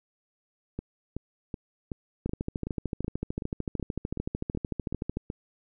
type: two click trains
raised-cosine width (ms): 3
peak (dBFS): -20 / -17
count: 13 / 40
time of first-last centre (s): 0.79-5.301 / 2.26-5.17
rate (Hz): 2.66 / 13.4
effects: none